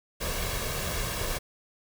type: noise with comb filter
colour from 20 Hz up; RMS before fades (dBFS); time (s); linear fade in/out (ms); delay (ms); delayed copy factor
pink; -31; 0.2-1.39; 20; 1.8; +0.55
effects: none